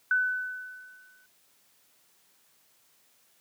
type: tone with exponential decay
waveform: sine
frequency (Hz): 1503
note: F#6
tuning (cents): +27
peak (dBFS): -20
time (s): 0.11-1.26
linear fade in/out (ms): 2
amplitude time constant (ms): 250
effects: white hiss -65 dBFS RMS until 3.4 s + high-pass 100 Hz 12 dB/octave